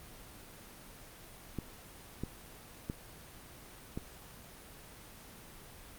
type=clicks; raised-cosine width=3 ms; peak=-23 dBFS; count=4; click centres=1.587 / 2.236 / 2.899 / 3.975 s; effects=pink hiss -52 dBFS RMS until 5.98 s + Opus 24 kbps